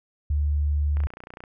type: tone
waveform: sine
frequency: 73.42 Hz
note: D2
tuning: in tune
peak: -20 dBFS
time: 0.3-1.07 s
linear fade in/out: 5 ms
type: click train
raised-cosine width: 0.5 ms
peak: -25 dBFS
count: 15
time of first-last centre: 0.97-1.438 s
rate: 29.9 Hz
effects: none